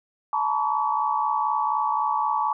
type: tone cluster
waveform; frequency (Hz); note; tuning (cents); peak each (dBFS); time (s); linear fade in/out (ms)
sine; 863 / 927 / 986 / 1136; A5 / A#5 / B5 / C#6; -34 / -10 / -3 / +42; -25 / -29 / -30 / -25; 0.33-2.53; 2
effects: none